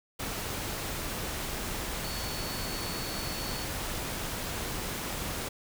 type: tone in noise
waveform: sine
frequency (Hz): 4435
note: C#8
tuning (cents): 0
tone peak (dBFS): -41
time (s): 2.04-3.65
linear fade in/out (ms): 10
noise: pink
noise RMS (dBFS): -35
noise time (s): 0.19-5.49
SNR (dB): -9
effects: none